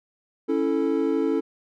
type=chord; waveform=triangle; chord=A major; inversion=first; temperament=equal; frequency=277.2 / 329.6 / 440 Hz; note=C#4 / E4 / A4; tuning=0 / 0 / 0 cents; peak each=-23 dBFS; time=0.48-1.41 s; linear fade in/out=20 ms; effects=none